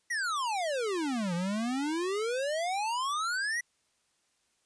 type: exponential two-way sweep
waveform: square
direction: down then up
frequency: 1975.5 to 168.2 to 1975.5 Hz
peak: -30 dBFS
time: 0.1-3.61 s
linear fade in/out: 10 ms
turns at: 1.34 s
effects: white hiss -73 dBFS RMS until 4.65 s + resampled to 22050 Hz